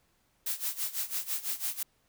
blue noise with tremolo, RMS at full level -31 dBFS, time 0.46-1.83 s, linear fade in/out 5 ms, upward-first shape sine, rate 6 Hz, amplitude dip 85%, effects pink hiss -71 dBFS RMS until 2.08 s

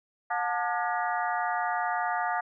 harmonic tone with a mistuned harmonic, 239.7 Hz, A#3, 48 cents sharp, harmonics 3 / 4 / 5 / 6 / 7 / 8, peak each -30 / -32 / -34 / -36 / -37 / -38 dBFS, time 0.3-2.41 s, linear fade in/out 10 ms, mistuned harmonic 4, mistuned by -140 cents, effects none

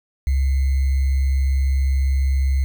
sine tone with sample-and-hold, 67.3 Hz, C2, 49 cents sharp, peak -15 dBFS, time 0.27-2.64 s, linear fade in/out 0 ms, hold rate 2100 Hz, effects none

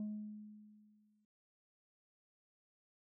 sine tone with exponential decay, 211.2 Hz, G#3, 29 cents sharp, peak -35 dBFS, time 0-1.25 s, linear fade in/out 2 ms, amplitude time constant 270 ms, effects noise-tail reverb RT60 0.7 s tail -24 dB re dry + tanh soft clip ceiling -37 dBFS

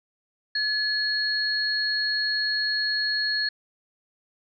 sine tone pair together, 1710 / 4309 Hz, A6 / C#8, -50 / -50 cents, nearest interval octave + major third, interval 1600 cents, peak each -26 / -25 dBFS, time 0.55-3.49 s, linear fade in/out 5 ms, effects none

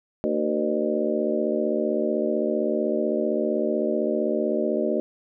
harmonic tone with a mistuned harmonic, 75.7 Hz, D#2, 47 cents flat, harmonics 3 / 4 / 5 / 6 / 7 / 8, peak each -28 / -29 / -27 / -31 / -31 / -27 dBFS, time 0.24-5 s, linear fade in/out 0 ms, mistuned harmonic 6, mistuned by +79 cents, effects none

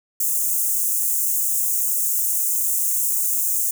white high-pass noise, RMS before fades -21 dBFS, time 0.2-3.71 s, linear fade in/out 5 ms, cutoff 6600 Hz, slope 48 dB/octave, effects none

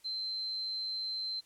sine tone, 4103 Hz, C8, 35 cents flat, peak -34 dBFS, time 0.04-1.41 s, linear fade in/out 20 ms, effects white hiss -65 dBFS RMS until 1.45 s + low-pass 11000 Hz 12 dB/octave

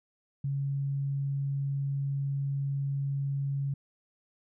sine tone, 139 Hz, C#3, 5 cents sharp, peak -28 dBFS, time 0.44-3.74 s, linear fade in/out 5 ms, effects none

